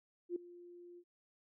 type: tone with ADSR envelope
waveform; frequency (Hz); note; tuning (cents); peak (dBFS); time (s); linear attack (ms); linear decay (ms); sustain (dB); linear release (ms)
sine; 350.2; F4; +5; -33; 0.29-1.04; 69; 5; -19; 59
effects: none